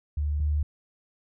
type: tone pair in turn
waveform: sine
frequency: 73.8 / 74.57 Hz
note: D2 / D2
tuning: +9 / +27 cents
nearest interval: unison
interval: 18 cents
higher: second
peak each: -24 / -22 dBFS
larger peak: second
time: 0.17-0.4 / 0.4-0.63 s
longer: neither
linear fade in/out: 5 ms
effects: none